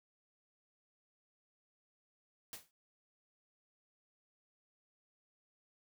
white noise with exponential decay, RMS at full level -43 dBFS, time 2.53-2.71 s, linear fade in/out 1 ms, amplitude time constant 37 ms, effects none

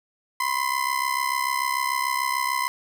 30% pulse ring-modulated tone, 1024 Hz, C6, 38 cents flat, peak -17 dBFS, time 0.4-2.68 s, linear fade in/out 0 ms, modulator 33.4 Hz, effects none

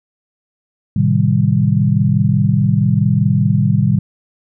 sine chord, A half-diminished seventh, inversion none, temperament equal, 110 / 130.81 / 155.56 / 196 Hz, A2 / C3 / Eb3 / G3, 0 / 0 / 0 / 0 cents, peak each -16 dBFS, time 0.96-3.99 s, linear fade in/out 5 ms, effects none

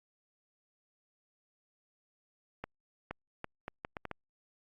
accelerating click train, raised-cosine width 0.5 ms, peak -23 dBFS, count 8, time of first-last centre 2.64-4.113 s, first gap 470 ms, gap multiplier 0.71, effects Opus 48 kbps

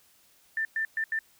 sine tone bursts at uneven times, 1783 Hz, A6, 22 cents sharp, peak -26 dBFS, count 4, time 0.57-0.65 / 0.76-0.85 / 0.97-1.04 / 1.12-1.19 s, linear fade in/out 2 ms, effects white hiss -62 dBFS RMS until 1.39 s

